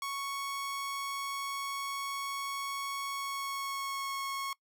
sawtooth tone with pitch glide, 1108.7 to 1096 Hz, C#6 to C#6, 0 to -20 cents, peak -31 dBFS, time 0.02-4.53 s, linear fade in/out 2 ms, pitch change -20 cents, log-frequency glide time 3.07-4.21 s, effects noise-tail reverb RT60 0.1 s tail -22 dB re dry

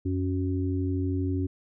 harmonic tone, 92.5 Hz, F#2, in tune, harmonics 1 / 3 / 4, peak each -27 / -29 / -35 dBFS, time 0.05-1.47 s, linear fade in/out 10 ms, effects none

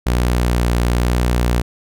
sawtooth tone with vibrato, 60.1 Hz, B1, 46 cents flat, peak -10 dBFS, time 0.06-1.62 s, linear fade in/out 10 ms, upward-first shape triangle, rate 1.1 Hz, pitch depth 20 cents each way, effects none

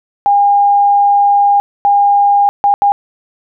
sine tone bursts at uneven times, 810 Hz, G#5, 43 cents flat, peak -6 dBFS, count 4, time 0.26-1.6 / 1.85-2.49 / 2.64-2.74 / 2.82-2.92 s, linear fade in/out 0 ms, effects none

